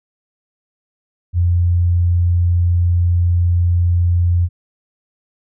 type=tone; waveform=sine; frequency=87.31 Hz; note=F2; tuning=in tune; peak=-11 dBFS; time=1.33-4.49 s; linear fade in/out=50 ms; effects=none

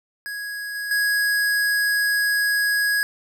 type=tone with level steps; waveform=square; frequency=1661.2 Hz; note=G#6; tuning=in tune; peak=-29 / -27 / -19 dBFS; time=0.26-3.03 s; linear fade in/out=0 ms; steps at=0.75 / 0.91 s; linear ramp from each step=2 ms; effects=none

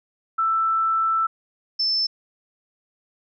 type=tone pair in turn; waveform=sine; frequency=1326 / 5286 Hz; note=E6 / E8; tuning=+10 / +4 cents; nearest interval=2 octaves; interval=2394 cents; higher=second; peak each=-18 / -19 dBFS; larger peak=first; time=0.38-1.27 / 1.79-2.07 s; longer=first; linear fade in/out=10 ms; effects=none

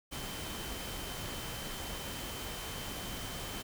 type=tone in noise; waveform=sine; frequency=3085 Hz; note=G7; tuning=28 cents flat; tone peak=-48 dBFS; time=0.11-3.63 s; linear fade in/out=20 ms; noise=pink; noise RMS=-41 dBFS; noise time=0.11-3.63 s; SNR=-10 dB; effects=none

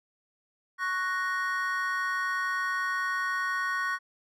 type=chord; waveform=triangle; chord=F# major; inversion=second; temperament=equal; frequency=1108.7 / 1480 / 1864.7 Hz; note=C#6 / F#6 / A#6; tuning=0 / 0 / 0 cents; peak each=-30 dBFS; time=0.78-3.99 s; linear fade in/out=50 ms; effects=none

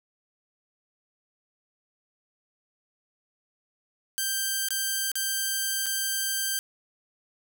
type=tone with dropouts; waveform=5% pulse; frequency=1572 Hz; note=G6; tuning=4 cents sharp; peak=-15 dBFS; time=4.18-6.59 s; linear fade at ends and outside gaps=0 ms; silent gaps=4.686-4.706 / 5.117-5.155 / 5.86-5.865 s; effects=none

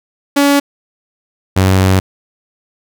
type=tone pair in turn; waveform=sawtooth; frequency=283.3 / 94.54 Hz; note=C#4 / F#2; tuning=+38 / +38 cents; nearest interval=octave + perfect fifth; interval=1900 cents; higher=first; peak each=-4 dBFS; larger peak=neither; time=0.36-0.6 / 1.56-2 s; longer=second; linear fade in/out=10 ms; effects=none

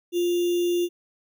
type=tone with sample-and-hold; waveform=sine; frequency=350 Hz; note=F4; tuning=4 cents sharp; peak=-20 dBFS; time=0.12-0.89 s; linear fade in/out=50 ms; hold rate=3150 Hz; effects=none

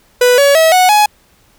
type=tone with pitch steps; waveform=45% pulse; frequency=493.9 / 564.1 / 644.2 / 735.8 / 840.3 Hz; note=B4 / C#5 / E5 / F#5 / G#5; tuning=0 / +30 / -40 / -10 / +20 cents; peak=-6 dBFS; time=0.21-1.06 s; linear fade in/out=5 ms; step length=170 ms; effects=pink hiss -51 dBFS RMS until 1.58 s

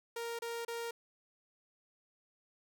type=tone bursts; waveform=sawtooth; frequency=466.2 Hz; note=A#4; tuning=in tune; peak=-34 dBFS; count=3; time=0.16-0.91 s; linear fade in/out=5 ms; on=230 ms; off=30 ms; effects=none

